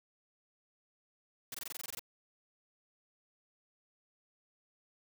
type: noise bursts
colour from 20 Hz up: white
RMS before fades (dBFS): -42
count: 11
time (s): 1.52-1.994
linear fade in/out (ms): 2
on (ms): 24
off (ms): 21
effects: none